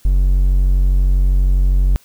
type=tone; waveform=triangle; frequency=46.25 Hz; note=F#1; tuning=in tune; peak=-8 dBFS; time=0.05-1.96 s; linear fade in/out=0 ms; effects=white hiss -51 dBFS RMS until 2.04 s